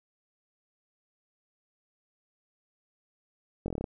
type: slowing click train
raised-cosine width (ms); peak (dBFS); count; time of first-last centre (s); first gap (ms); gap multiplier
2; -20; 8; 3.66-3.842; 21; 1.07
effects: none